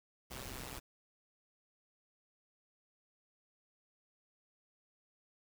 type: noise with amplitude modulation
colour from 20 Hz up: pink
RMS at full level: -42 dBFS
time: 0.3-0.8 s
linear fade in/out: 20 ms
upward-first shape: sine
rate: 129 Hz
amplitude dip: 90%
effects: none